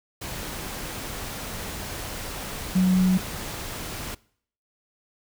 sine tone in noise, 185 Hz, F#3, in tune, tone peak -16 dBFS, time 2.75-3.18 s, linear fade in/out 10 ms, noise pink, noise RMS -34 dBFS, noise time 0.21-4.15 s, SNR +15 dB, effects noise-tail reverb RT60 0.6 s tail -23 dB re dry

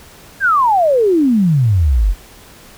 sine exponential sweep, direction down, 1661.2 to 41.53 Hz, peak -9 dBFS, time 0.4-2.15 s, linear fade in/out 50 ms, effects pink hiss -41 dBFS RMS until 2.77 s

